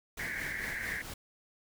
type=noise with tremolo; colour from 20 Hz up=pink; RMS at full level=-42 dBFS; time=0.17-1.14 s; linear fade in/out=5 ms; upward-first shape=sine; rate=4.5 Hz; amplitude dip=50%
type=band-pass noise; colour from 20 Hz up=pink; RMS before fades=-38 dBFS; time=0.19-1.02 s; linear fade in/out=5 ms; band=1600 to 2200 Hz; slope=96 dB/octave
effects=none